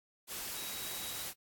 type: tone in noise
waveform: sine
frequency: 3861 Hz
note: B7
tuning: 40 cents flat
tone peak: -47 dBFS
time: 0.53-1.26 s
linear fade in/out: 50 ms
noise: white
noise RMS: -41 dBFS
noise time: 0.27-1.34 s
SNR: -9 dB
effects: AAC 64 kbps